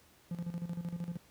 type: tone with tremolo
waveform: triangle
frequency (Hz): 172.1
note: F3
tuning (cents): -25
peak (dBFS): -32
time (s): 0.31-1.17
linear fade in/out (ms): 2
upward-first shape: square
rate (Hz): 13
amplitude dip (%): 70
effects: pink hiss -63 dBFS RMS until 1.3 s + high-pass 60 Hz 12 dB/octave